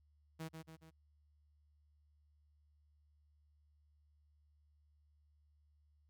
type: tone with echo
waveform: sawtooth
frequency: 160.6 Hz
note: E3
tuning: 45 cents flat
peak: -39 dBFS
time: 0.39-0.49 s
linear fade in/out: 20 ms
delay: 140 ms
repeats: 3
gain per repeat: -5 dB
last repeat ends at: 0.91 s
effects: added 74 Hz sine -69 dBFS peak until 6.09 s